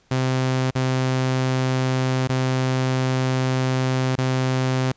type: tone with dropouts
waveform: sawtooth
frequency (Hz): 129.8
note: C3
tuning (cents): -13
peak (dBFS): -15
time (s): 0.11-4.92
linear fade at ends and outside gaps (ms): 5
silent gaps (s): 0.708-0.752 / 2.274-2.293 / 4.156-4.181
effects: pink hiss -60 dBFS RMS until 4.96 s + resampled to 16000 Hz